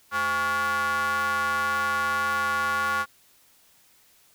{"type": "ring-modulated tone", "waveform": "square", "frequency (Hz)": 150.3, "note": "D3", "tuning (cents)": 40, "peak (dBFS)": -21, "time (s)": [0.11, 3.06], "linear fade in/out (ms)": 50, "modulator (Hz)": 1270, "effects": ["white hiss -59 dBFS RMS until 4.34 s"]}